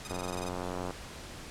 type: tone bursts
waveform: 5% pulse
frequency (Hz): 1244.5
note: D#6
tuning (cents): 0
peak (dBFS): -27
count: 10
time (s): 0.05-0.486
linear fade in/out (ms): 0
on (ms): 22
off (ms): 24
type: click train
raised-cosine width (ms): 1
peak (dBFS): -22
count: 73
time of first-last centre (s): 0.11-0.907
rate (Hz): 90.3
effects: pink hiss -45 dBFS RMS until 1.5 s + low-pass 9000 Hz 12 dB/octave